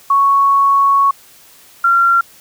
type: tone pair in turn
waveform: sine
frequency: 1110 / 1374.6 Hz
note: C#6 / F6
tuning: +2 / -28 cents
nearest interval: major third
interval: 370 cents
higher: second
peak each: -8 dBFS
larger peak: neither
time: 0.1-1.11 / 1.84-2.21 s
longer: first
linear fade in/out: 5 ms
effects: white hiss -44 dBFS RMS until 2.4 s